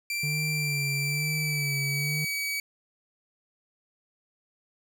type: tone with pitch glide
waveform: sawtooth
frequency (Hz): 2352 to 2275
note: D7 to C#7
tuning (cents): +2 to +44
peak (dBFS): -25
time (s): 0.1-2.6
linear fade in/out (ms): 2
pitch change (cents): -58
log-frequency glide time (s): 0.9-2.05
type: tone with vibrato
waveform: triangle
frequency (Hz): 146.4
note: D3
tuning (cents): -5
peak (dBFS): -27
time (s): 0.23-2.25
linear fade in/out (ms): 5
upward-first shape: sine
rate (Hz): 1.1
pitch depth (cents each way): 76
effects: none